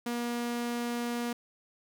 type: tone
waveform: sawtooth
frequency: 238.7 Hz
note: A#3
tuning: 41 cents sharp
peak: -27 dBFS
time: 0.06-1.33 s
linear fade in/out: 5 ms
effects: none